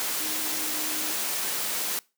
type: tone in noise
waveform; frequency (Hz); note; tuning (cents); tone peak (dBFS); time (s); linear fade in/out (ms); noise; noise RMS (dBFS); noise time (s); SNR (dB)
sine; 308.3; D#4; -16; -40; 0.2-1.13; 0; white; -29; 0-1.99; -14
effects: noise-tail reverb RT60 0.3 s tail -24 dB re dry + high-pass 200 Hz 12 dB/octave